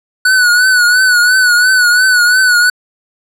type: tone with vibrato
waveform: square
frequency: 1480 Hz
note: F#6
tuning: in tune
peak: -7 dBFS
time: 0.25-2.7 s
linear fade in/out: 5 ms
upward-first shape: triangle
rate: 2.9 Hz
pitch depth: 68 cents each way
effects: low-pass 12000 Hz 12 dB/octave